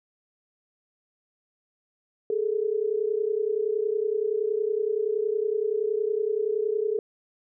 sine tone pair together, 413.8 / 444.5 Hz, G#4 / A4, -6 / +18 cents, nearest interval minor second, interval 124 cents, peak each -26 dBFS, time 2.3-6.99 s, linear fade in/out 2 ms, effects none

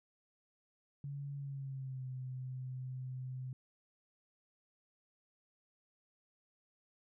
sine tone with pitch glide, 141.2 to 128.74 Hz, C#3 to C3, +32 to -28 cents, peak -40 dBFS, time 1.04-3.53 s, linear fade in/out 2 ms, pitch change -160 cents, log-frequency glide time 1.36-2.07 s, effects none

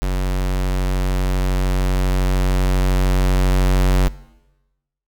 square tone with level ramp, 46.42 Hz, F#1, 6 cents sharp, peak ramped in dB -18 to -12 dBFS, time 0.02-4.08 s, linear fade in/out 0 ms, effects noise-tail reverb RT60 1.0 s tail -20 dB re dry

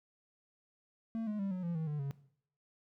triangle tone with pitch steps, 225.8 / 210.7 / 196.57 / 183.41 / 171.12 / 159.66 / 148.97 / 139 Hz, A3 / G#3 / G3 / F#3 / F3 / D#3 / D3 / C#3, +45 / +25 / +5 / -15 / -35 / +45 / +25 / +5 cents, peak -32 dBFS, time 1.15-2.11 s, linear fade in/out 0 ms, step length 120 ms, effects noise-tail reverb RT60 0.6 s tail -17 dB re dry

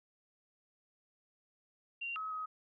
sine tone with pitch steps, 2765 / 1279 / 1264 Hz, F7 / D#6 / D#6, -18 / +47 / +27 cents, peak -37 dBFS, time 2.01-2.46 s, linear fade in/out 10 ms, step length 150 ms, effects none

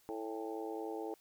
harmonic tone with a mistuned harmonic, 110 Hz, A2, in tune, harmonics 3 / 4 / 5 / 6 / 7 / 8, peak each -43 / -42 / -49 / -53 / -46 / -52 dBFS, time 0.09-1.14 s, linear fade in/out 0 ms, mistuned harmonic 7, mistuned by +58 cents, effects white hiss -68 dBFS RMS until 1.2 s

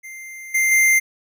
square tone with level steps, 2093 Hz, C7, in tune, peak -34 / -16 / -13 dBFS, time 0.03-1 s, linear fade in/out 20 ms, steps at 0.54 / 0.71 s, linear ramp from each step 10 ms, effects none

